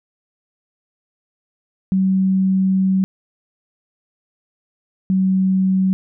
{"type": "tone pair in turn", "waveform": "sine", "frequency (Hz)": [189.9, 188.99], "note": ["F#3", "F#3"], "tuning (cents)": [45, 37], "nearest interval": "unison", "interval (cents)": 8, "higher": "first", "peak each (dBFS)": -13, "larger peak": "neither", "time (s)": [[1.92, 3.04], [5.1, 5.93]], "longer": "first", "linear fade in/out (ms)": 0, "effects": []}